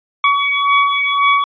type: beating tone pair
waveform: 25% pulse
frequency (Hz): 1129 / 1130.9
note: C#6 / C#6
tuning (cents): +31 / +34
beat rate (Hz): 1.9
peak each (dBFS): -11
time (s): 0.24-1.44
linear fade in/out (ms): 2
effects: resampled to 11025 Hz